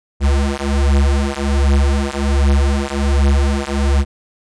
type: beating tone pair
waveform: square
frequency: 69 / 70.3 Hz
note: C#2 / C#2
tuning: -7 / +25 cents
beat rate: 1.3 Hz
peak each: -16 dBFS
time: 0.2-4.05 s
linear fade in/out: 50 ms
effects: resampled to 22050 Hz